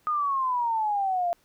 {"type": "exponential sweep", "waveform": "sine", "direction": "down", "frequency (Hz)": [1243, 681], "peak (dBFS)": -23, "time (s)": [0.07, 1.33], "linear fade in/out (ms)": 0, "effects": ["pink hiss -65 dBFS RMS until 1.44 s"]}